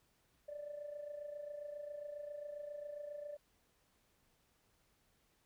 sine tone with amplitude modulation, 587 Hz, D5, 1 cent flat, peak -40 dBFS, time 0.48-3.37 s, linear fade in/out 10 ms, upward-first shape sine, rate 27.4 Hz, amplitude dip 65%, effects tanh soft clip ceiling -38 dBFS + pink hiss -75 dBFS RMS until 5.45 s

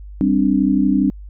sine chord, G suspended fourth, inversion none, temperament equal, 196 / 261.6 / 293.7 Hz, G3 / C4 / D4, 0 / 0 / 0 cents, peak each -17 dBFS, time 0.21-1.1 s, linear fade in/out 0 ms, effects added 50 Hz sine -32 dBFS peak until 1.29 s

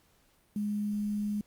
sine tone with quantisation, 207.7 Hz, G#3, in tune, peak -29 dBFS, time 0.56-1.41 s, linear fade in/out 2 ms, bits 9, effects pink hiss -67 dBFS RMS until 1.46 s + Opus 48 kbps

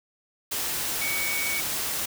sine tone in noise, 2247 Hz, C#7, 23 cents sharp, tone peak -28 dBFS, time 1.01-1.61 s, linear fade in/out 10 ms, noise white, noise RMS -29 dBFS, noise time 0.51-2.06 s, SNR -2 dB, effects none

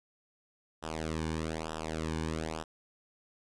sawtooth tone with flanger, 79.5 Hz, D#2, 38 cents sharp, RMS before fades -36 dBFS, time 0.82-2.64 s, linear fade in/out 20 ms, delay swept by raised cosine 0.45 to 1.55 ms, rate 1.1 Hz, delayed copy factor -1, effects resampled to 22050 Hz

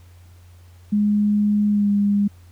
sine tone with pitch glide, 207.7 to 203.1 Hz, G#3 to G#3, 0 to -38 cents, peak -15 dBFS, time 0.92-2.28 s, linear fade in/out 10 ms, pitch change -38 cents, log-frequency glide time 1.69-1.9 s, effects added 88 Hz sine -44 dBFS peak until 2.51 s + pink hiss -57 dBFS RMS until 2.51 s

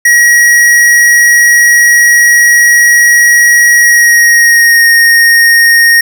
square tone with pitch glide, 1905 to 1858.3 Hz, A#6 to A#6, +37 to -6 cents, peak -3 dBFS, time 0.05-6.01 s, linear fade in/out 5 ms, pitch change -43 cents, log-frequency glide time 3.75-4.88 s, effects none

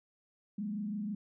sine tone with frequency modulation, 207.7 Hz, G#3, in tune, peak -34 dBFS, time 0.58-1.15 s, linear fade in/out 5 ms, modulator 26.1 Hz, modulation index 0.67, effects none

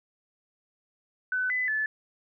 sine tone with pitch steps, 1506 / 2006 / 1736 Hz, F#6 / B6 / A6, +30 / +26 / -24 cents, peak -25 dBFS, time 1.32-1.86 s, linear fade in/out 2 ms, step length 180 ms, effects none

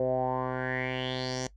10% pulse tone with low-pass filter sweep, 128.3 Hz, C3, 34 cents flat, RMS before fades -31 dBFS, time 0-1.47 s, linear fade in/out 2 ms, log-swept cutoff 530 to 6400 Hz, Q 5.4, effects noise-tail reverb RT60 0.1 s tail -18 dB re dry + added 50 Hz sine -52 dBFS peak until 1.56 s

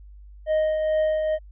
triangle tone with tremolo, 622.3 Hz, D#5, in tune, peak -16 dBFS, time 0.46-1.39 s, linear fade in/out 50 ms, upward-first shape triangle, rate 2.3 Hz, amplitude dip 40%, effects added 50 Hz sine -42 dBFS peak until 1.51 s + resampled to 8000 Hz

